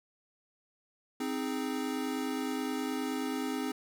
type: chord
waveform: square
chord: Ab major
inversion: first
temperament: equal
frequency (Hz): 261.6 / 311.1 / 415.3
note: C4 / Eb4 / Ab4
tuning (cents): 0 / 0 / 0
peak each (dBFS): -35 / -38 / -40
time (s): 1.2-3.72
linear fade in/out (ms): 5
effects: none